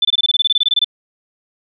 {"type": "tone bursts", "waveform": "sine", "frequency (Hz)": 3520, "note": "A7", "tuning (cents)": 0, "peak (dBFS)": -10, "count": 16, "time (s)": [0.02, 0.845], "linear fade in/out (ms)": 5, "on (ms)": 30, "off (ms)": 23, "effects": []}